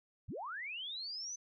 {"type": "linear sweep", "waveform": "sine", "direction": "up", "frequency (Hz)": [45.33, 6170], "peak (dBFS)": -40, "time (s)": [0.28, 1.36], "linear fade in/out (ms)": 10, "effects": []}